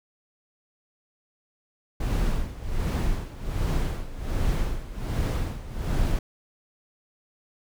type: noise with tremolo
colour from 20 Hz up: brown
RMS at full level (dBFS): -23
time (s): 2-6.19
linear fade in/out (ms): 5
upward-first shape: sine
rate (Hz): 1.3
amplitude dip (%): 80
effects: none